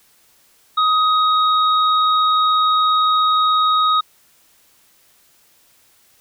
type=tone pair together; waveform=sine; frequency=1257 / 3767 Hz; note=D#6 / A#7; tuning=+17 / +17 cents; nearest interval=octave + perfect fifth; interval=1900 cents; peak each=-13 / -21 dBFS; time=0.77-4.01 s; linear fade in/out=10 ms; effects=white hiss -55 dBFS RMS until 6.2 s